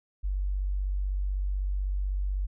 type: tone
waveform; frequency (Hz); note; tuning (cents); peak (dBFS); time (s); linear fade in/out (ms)
sine; 48; G1; -36; -26; 0.23-2.47; 20
effects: none